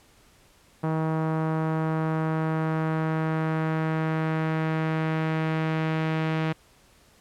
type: tone with low-pass filter sweep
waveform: sawtooth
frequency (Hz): 158.9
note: D#3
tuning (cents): +37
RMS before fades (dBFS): -26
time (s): 0.83-6.53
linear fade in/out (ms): 10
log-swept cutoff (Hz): 1100 to 2600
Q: 1.3
effects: pink hiss -58 dBFS RMS until 7.2 s + low-pass 12000 Hz 12 dB/octave